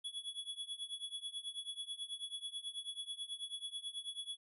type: tone with tremolo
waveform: square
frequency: 3380 Hz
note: G#7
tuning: 30 cents sharp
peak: -39 dBFS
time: 0.04-4.37 s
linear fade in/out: 10 ms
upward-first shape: triangle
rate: 9.2 Hz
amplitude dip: 95%
effects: resampled to 32000 Hz